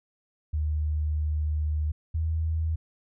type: tone pair in turn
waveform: sine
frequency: 76.2 / 80.14 Hz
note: D#2 / E2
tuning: -36 / -48 cents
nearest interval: minor second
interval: 88 cents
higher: second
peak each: -24 dBFS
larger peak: neither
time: 0.53-1.92 / 2.14-2.76 s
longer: first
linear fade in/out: 10 ms
effects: none